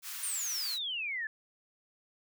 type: high-pass noise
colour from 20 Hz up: white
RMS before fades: -41 dBFS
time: 0.02-0.79 s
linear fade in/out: 50 ms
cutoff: 1100 Hz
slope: 24 dB/octave
type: exponential sweep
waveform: sine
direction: down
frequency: 9410 to 1704 Hz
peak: -33 dBFS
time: 0.23-1.27 s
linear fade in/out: 2 ms
effects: none